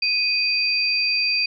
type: tone pair together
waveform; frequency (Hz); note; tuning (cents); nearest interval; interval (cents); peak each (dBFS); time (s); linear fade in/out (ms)
sine; 2489 / 4685; D#7 / D8; 0 / -5; major seventh; 1095; -21; 0.02-1.46; 5
effects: none